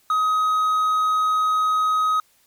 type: tone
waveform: triangle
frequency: 1262 Hz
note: D#6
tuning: 24 cents sharp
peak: -15 dBFS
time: 0.1-2.2 s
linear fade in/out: 2 ms
effects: white hiss -60 dBFS RMS until 2.46 s + MP3 96 kbps